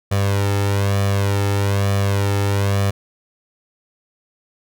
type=tone with flanger; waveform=sawtooth; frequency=100 Hz; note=G2; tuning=35 cents sharp; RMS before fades=-18 dBFS; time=0.11-2.91 s; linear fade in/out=10 ms; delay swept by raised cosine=1.7 to 2.29 ms; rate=1.1 Hz; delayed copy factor=+0.65; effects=none